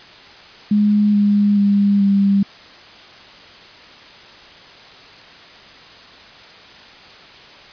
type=tone with pitch steps; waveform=sine; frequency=208 / 204.8 / 201.6 / 198.49 Hz; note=G#3 / G#3 / G3 / G3; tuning=+3 / -24 / +49 / +22 cents; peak=-11 dBFS; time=0.71-2.43 s; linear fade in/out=5 ms; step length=430 ms; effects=white hiss -41 dBFS RMS until 7.72 s + resampled to 11025 Hz